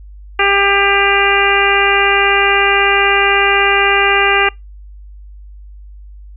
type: harmonic tone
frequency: 398.2 Hz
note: G4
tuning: 27 cents sharp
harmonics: 1 / 2 / 3 / 4 / 5 / 6 / 7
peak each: -17 / -17 / -17 / -17 / -17 / -17 / -17 dBFS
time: 0.39-4.49 s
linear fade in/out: 5 ms
effects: noise-tail reverb RT60 0.2 s tail -26 dB re dry + added 50 Hz sine -32 dBFS peak until 6.36 s